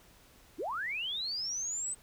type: linear sweep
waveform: sine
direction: up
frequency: 246.9 to 8230 Hz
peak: -33 dBFS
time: 0.58-1.95 s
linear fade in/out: 20 ms
effects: pink hiss -60 dBFS RMS until 2.02 s

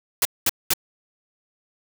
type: noise bursts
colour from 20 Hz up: white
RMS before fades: -19 dBFS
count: 3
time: 0.22-0.736 s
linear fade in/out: 2 ms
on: 32 ms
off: 210 ms
effects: none

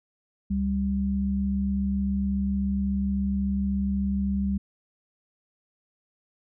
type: tone pair together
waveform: sine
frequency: 70.02 / 197.3 Hz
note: C#2 / G3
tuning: +18 / +11 cents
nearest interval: octave + tritone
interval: 1793 cents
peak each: -29 / -24 dBFS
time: 0.5-4.58 s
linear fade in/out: 10 ms
effects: none

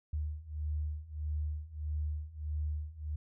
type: beating tone pair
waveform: sine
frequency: 74.9 / 76.5 Hz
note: D2 / D#2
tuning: +35 / -29 cents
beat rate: 1.6 Hz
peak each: -38 / -36 dBFS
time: 0.13-3.16 s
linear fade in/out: 5 ms
effects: none

